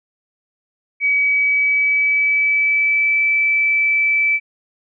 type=tone with pitch glide; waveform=sine; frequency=2273 to 2314 Hz; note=C#7 to D7; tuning=+43 to -26 cents; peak=-13 dBFS; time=1-4.4 s; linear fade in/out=50 ms; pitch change=+31 cents; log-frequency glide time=1.18-3.23 s; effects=none